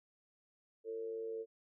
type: tone with amplitude modulation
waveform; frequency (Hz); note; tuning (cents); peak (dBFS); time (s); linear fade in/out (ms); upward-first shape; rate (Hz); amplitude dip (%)
sine; 450.5; A4; +41; -36; 0.84-1.46; 50; sine; 104; 60
effects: none